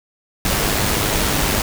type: noise with amplitude modulation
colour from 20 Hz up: pink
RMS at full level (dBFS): -17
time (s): 0.45-1.62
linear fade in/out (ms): 2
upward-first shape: sine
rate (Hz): 102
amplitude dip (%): 35
effects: none